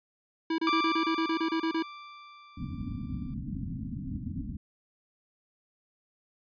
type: tone bursts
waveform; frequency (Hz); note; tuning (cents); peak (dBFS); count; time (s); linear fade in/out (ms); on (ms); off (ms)
square; 325.4; E4; -22; -27; 12; 0.5-1.826; 5; 83; 30
type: tone with exponential decay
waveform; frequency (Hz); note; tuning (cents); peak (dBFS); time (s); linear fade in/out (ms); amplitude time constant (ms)
sawtooth; 1174.7; D6; 0; -20; 0.67-3.34; 1; 580
type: low-pass noise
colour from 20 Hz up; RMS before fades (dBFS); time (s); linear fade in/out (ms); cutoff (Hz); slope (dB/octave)
white; -36; 2.57-4.57; 10; 280; 96
effects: resampled to 11025 Hz